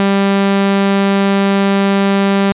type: tone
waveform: sawtooth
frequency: 197.4 Hz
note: G3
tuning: 12 cents sharp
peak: -6 dBFS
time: 0-2.52 s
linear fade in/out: 0 ms
effects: resampled to 8000 Hz